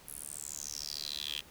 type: tone with high-pass filter sweep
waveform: 10% pulse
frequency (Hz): 73.42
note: D2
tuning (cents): 0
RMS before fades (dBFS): -41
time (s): 0.07-1.41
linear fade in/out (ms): 10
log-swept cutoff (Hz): 11000 to 3000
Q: 6.4
effects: pink hiss -56 dBFS RMS until 1.5 s